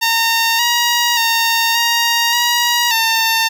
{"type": "tone with pitch steps", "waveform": "10% pulse", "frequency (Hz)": [915, 953, 918, 936, 956, 903], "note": ["A#5", "A#5", "A#5", "A#5", "A#5", "A5"], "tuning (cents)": [-32, 38, -27, 7, 43, 45], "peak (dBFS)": -4, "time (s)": [0.01, 3.49], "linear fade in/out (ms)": 20, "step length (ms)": 580, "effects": []}